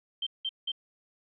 sine tone bursts, 3136 Hz, G7, in tune, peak -29 dBFS, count 3, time 0.22-0.718 s, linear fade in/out 5 ms, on 46 ms, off 180 ms, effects none

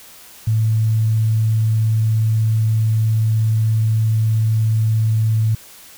sine tone, 110.4 Hz, A2, 6 cents sharp, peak -13 dBFS, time 0.47-5.55 s, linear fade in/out 5 ms, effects white hiss -42 dBFS RMS until 5.97 s

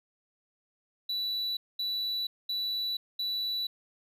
triangle tone bursts, 3951 Hz, B7, in tune, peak -28 dBFS, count 4, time 1.09-3.67 s, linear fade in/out 5 ms, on 480 ms, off 220 ms, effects none

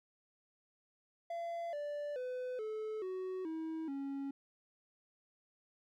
triangle tone with pitch steps, 680 / 585.2 / 503.6 / 433.4 / 372.9 / 320.9 / 276.2 Hz, F5 / D5 / B4 / A4 / F#4 / E4 / C#4, -46 / -6 / +34 / -26 / +14 / -46 / -6 cents, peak -36 dBFS, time 1.3-4.31 s, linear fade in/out 5 ms, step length 430 ms, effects none

